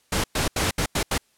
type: noise bursts at uneven times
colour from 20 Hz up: pink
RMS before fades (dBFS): -23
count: 6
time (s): 0.12-0.24 / 0.35-0.48 / 0.56-0.71 / 0.78-0.86 / 0.95-1.03 / 1.11-1.18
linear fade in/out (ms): 5
effects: white hiss -64 dBFS RMS until 1.37 s + low-pass 11000 Hz 12 dB/octave